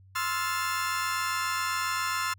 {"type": "chord", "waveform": "35% pulse", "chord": "F major seventh", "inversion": "second", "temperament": "just", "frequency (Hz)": [1047.7, 1309.6, 1396.9, 1746.1], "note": ["C6", "E6", "F6", "A6"], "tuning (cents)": [2, -12, 0, -14], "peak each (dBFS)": [-30, -32, -32, -34], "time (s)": [0.15, 2.34], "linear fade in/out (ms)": 10, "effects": ["added 95 Hz sine -52 dBFS peak until 2.38 s"]}